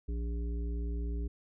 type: harmonic tone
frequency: 58.2 Hz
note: A#1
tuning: 2 cents flat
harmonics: 1 / 3 / 5 / 7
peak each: -32 / -46 / -46 / -48 dBFS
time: 0.08-1.28 s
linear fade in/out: 10 ms
effects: none